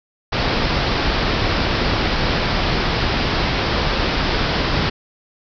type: low-pass noise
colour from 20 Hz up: pink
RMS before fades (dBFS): -19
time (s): 0.32-4.9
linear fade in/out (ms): 10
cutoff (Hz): 5300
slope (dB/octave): 96
effects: none